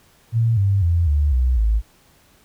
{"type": "tone with pitch steps", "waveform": "sine", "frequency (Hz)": [114.7, 98.71, 84.94, 73.1, 62.9, 54.13], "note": ["A#2", "G2", "F2", "D2", "B1", "A1"], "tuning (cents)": [-28, 13, -48, -7, 32, -28], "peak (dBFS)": -14, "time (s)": [0.32, 1.82], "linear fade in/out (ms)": 50, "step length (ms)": 250, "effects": ["pink hiss -55 dBFS RMS until 2.44 s"]}